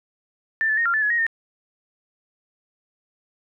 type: tone with pitch steps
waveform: sine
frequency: 1779 / 1740 / 1853 / 1386 / 1748 / 1692 / 1879 / 1825 Hz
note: A6 / A6 / A#6 / F6 / A6 / G#6 / A#6 / A#6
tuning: +19 / -20 / -11 / -14 / -12 / +32 / +13 / -37 cents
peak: -18 dBFS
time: 0.61-1.266 s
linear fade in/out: 0 ms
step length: 82 ms
effects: none